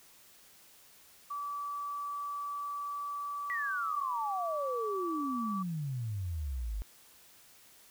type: tone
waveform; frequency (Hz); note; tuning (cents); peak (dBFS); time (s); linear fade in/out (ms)
sine; 1153; D6; -32; -35; 1.3-5.63; 10
type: exponential sweep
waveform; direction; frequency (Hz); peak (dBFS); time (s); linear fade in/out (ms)
sine; down; 1975.5 to 48.39; -33; 3.5-6.82; 0
effects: white hiss -59 dBFS RMS until 7.9 s